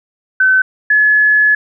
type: tone pair in turn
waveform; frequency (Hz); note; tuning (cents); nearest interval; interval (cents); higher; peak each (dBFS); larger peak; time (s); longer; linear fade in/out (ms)
sine; 1524 / 1706.3; G6 / G#6; -49 / +46; major second; 195; second; -7; neither; 0.4-0.62 / 0.9-1.55; second; 5
effects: none